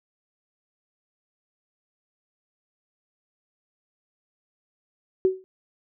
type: tone with exponential decay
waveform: sine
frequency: 376.1 Hz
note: F#4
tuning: 28 cents sharp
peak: -13 dBFS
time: 5.25-5.44 s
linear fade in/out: 0 ms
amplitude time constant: 41 ms
effects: none